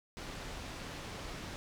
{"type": "low-pass noise", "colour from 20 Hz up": "pink", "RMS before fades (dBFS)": -44, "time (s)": [0.17, 1.56], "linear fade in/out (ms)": 0, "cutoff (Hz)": 5900, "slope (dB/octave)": 12, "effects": []}